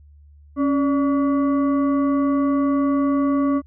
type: tone with frequency modulation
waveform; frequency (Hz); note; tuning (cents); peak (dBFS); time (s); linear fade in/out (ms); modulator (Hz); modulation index
sine; 277.2; C#4; 0; -16; 0.56-3.62; 50; 861; 0.55
effects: added 73 Hz sine -45 dBFS peak until 3.66 s